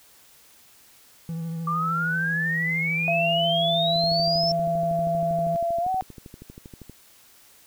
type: tone with vibrato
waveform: triangle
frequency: 164.81 Hz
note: E3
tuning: in tune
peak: -26 dBFS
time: 1.29-5.56 s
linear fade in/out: 0 ms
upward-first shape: triangle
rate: 13 Hz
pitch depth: 34 cents each way
type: exponential sweep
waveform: sine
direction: up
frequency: 1167 to 5400 Hz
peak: -23 dBFS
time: 1.67-4.52 s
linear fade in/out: 5 ms
type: tone with pitch glide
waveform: sine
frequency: 679 to 753.4 Hz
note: F5 to F#5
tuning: -49 to +31 cents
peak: -22 dBFS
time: 3.08-6.01 s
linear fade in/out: 0 ms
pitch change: +180 cents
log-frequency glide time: 5.8-5.9 s
type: click train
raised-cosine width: 3 ms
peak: -28 dBFS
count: 38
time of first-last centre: 3.96-6.897 s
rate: 12.6 Hz
effects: white hiss -54 dBFS RMS until 7.66 s